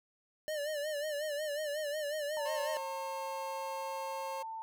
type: tone with vibrato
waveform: square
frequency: 597 Hz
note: D5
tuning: 28 cents sharp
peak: -35 dBFS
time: 0.48-2.77 s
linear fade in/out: 0 ms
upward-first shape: sine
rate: 5.5 Hz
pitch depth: 78 cents each way
type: tone with pitch glide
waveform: sine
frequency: 906 to 893.5 Hz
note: A#5 to A5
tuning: -50 to +26 cents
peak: -39 dBFS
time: 2.37-4.62 s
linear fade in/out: 0 ms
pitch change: -24 cents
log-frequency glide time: 2.92-3.32 s
type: tone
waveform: 30% pulse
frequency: 538 Hz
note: C5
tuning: 48 cents sharp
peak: -37 dBFS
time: 2.45-4.43 s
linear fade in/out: 10 ms
effects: none